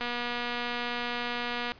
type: click train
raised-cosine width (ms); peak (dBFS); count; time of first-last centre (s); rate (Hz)
0.3; -17; 413; 0.01-1.72; 241
effects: pink hiss -54 dBFS RMS until 1.79 s + resampled to 11025 Hz